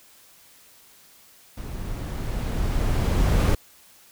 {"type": "noise with level ramp", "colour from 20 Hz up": "brown", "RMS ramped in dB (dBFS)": [-34, -17], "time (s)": [1.57, 3.55], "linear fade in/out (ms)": 5, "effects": ["white hiss -53 dBFS RMS until 4.11 s"]}